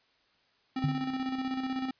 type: tone with tremolo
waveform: square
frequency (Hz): 261.6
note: C4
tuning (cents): 0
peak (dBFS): -30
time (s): 0.76-1.91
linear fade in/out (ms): 5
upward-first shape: square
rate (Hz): 16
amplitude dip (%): 45
type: tone with exponential decay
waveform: sine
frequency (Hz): 146.83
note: D3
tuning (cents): 0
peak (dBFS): -23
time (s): 0.84-1.21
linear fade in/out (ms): 0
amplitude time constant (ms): 80
effects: white hiss -68 dBFS RMS until 1.99 s + resampled to 11025 Hz